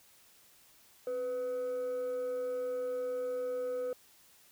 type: tone with frequency modulation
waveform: sine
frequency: 499.4 Hz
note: B4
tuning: 19 cents sharp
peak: -31 dBFS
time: 1.07-3.93 s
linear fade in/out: 2 ms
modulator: 768 Hz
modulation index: 0.22
effects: tanh soft clip ceiling -30 dBFS + white hiss -62 dBFS RMS until 4.51 s